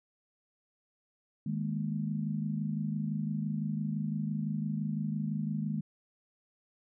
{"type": "chord", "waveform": "sine", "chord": "D# suspended fourth", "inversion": "none", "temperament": "just", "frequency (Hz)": [155.56, 207.4, 233.3], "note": ["D#3", "G#3", "A#3"], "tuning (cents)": [0, -2, 2], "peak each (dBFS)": [-34, -34, -38], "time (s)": [1.46, 5.81], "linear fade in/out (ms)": 5, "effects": []}